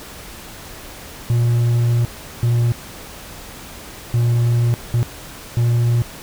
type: tone bursts at uneven times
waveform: triangle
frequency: 118.8 Hz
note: A#2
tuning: 33 cents sharp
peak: -11 dBFS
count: 5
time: 1.3-2.05 / 2.43-2.72 / 4.14-4.74 / 4.94-5.03 / 5.57-6.02 s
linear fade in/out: 0 ms
effects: pink hiss -36 dBFS RMS until 6.22 s